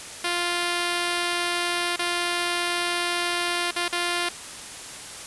5% pulse tone with dropouts, 349.2 Hz, F4, in tune, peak -12 dBFS, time 0.24-4.29 s, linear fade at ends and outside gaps 5 ms, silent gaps 1.962-1.991 / 3.711-3.761 / 3.882-3.925 s, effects white hiss -38 dBFS RMS until 5.26 s + resampled to 24000 Hz

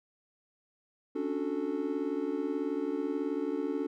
triangle chord, D major seventh, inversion third, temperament just, 275.3 / 293.7 / 367.1 / 440.5 Hz, C#4 / D4 / F#4 / A4, -12 / 0 / -14 / +2 cents, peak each -35 / -32 / -35 / -34 dBFS, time 1.15-3.87 s, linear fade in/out 10 ms, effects none

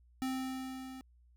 square tone with level ramp, 261.2 Hz, C4, 3 cents flat, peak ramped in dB -33 to -46 dBFS, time 0.22-1.01 s, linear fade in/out 0 ms, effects added 60 Hz sine -61 dBFS peak until 1.36 s

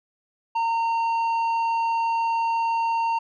sine tone with tanh clipping, 917 Hz, A#5, 29 cents flat, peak -22 dBFS, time 0.55-3.19 s, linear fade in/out 10 ms, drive 7 dB, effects none

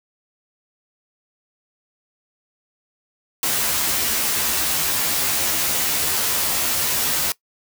white noise with comb filter, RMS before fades -21 dBFS, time 3.43-7.32 s, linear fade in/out 2 ms, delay 13 ms, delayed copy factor +1, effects noise-tail reverb RT60 0.1 s tail -20 dB re dry

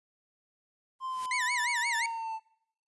white noise with exponential growth, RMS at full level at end -41 dBFS, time 0.99-1.26 s, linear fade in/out 1 ms, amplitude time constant 58 ms
triangle linear sweep, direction down, 1050 to 882 Hz, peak -31 dBFS, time 1-2.4 s, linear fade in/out 50 ms
40% pulse tone with vibrato, 1975.5 Hz, B6, in tune, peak -28 dBFS, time 1.31-2.06 s, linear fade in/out 2 ms, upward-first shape sine, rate 5.7 Hz, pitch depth 220 cents each way
effects noise-tail reverb RT60 0.7 s tail -22 dB re dry + resampled to 24000 Hz

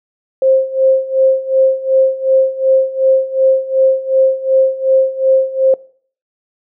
sine tone with tremolo, 529 Hz, C5, 19 cents sharp, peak -6 dBFS, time 0.42-5.74 s, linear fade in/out 2 ms, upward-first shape sine, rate 2.7 Hz, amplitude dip 85%, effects noise-tail reverb RT60 0.5 s tail -22 dB re dry

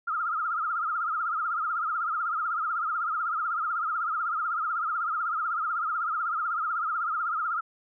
sine tone with vibrato, 1312 Hz, E6, 9 cents flat, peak -26 dBFS, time 0.07-7.61 s, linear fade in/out 10 ms, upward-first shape triangle, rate 16 Hz, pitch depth 150 cents each way, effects none

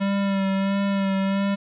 square tone with vibrato, 196 Hz, G3, in tune, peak -21 dBFS, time 0-1.56 s, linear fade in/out 20 ms, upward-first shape sine, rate 1.5 Hz, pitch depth 25 cents each way, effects resampled to 8000 Hz + 9-bit

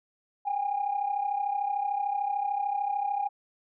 sine tone pair together, 784 / 817.4 Hz, G5 / G#5, 0 / -28 cents, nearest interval minor second, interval 72 cents, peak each -31 / -27 dBFS, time 0.45-3.29 s, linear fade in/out 20 ms, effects tanh soft clip ceiling -20 dBFS

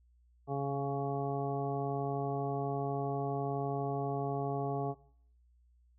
harmonic tone with a mistuned harmonic, 139.4 Hz, C#3, 10 cents sharp, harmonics 1 / 2 / 3 / 4 / 5 / 6 / 8, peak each -36 / -41 / -37 / -48 / -38 / -43 / -46 dBFS, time 0.47-4.95 s, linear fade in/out 50 ms, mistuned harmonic 1, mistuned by -16 cents, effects noise-tail reverb RT60 0.6 s tail -19 dB re dry + added 60 Hz sine -63 dBFS peak until 5.98 s

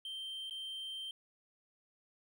triangle tone with dropouts, 3136 Hz, G7, in tune, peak -39 dBFS, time 0.05-1.11 s, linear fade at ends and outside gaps 2 ms, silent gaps 0.498-0.508 s, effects none

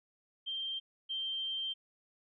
sine tone pair in turn, 3159 / 3146 Hz, G7 / G7, +13 / +6 cents, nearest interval unison, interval 7 cents, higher first, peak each -35 / -34 dBFS, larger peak second, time 0.46-0.8 / 1.09-1.74 s, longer second, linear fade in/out 20 ms, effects none

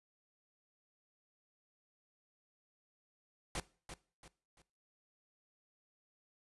pink noise with echo, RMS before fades -39 dBFS, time 3.55-3.6 s, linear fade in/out 2 ms, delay 340 ms, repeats 3, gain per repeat -9 dB, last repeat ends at 4.62 s, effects noise-tail reverb RT60 0.4 s tail -20 dB re dry + resampled to 24000 Hz

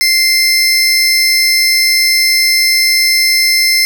40% pulse tone pair together, 2093 / 5279 Hz, C7 / E8, 0 / +2 cents, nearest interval octave + major third, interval 1602 cents, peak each -10 dBFS, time 0.01-3.85 s, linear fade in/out 0 ms, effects none

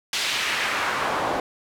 pink noise with band-pass filter sweep, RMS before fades -25 dBFS, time 0.13-1.4 s, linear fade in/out 2 ms, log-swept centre 3900 to 670 Hz, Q 1.2, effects none

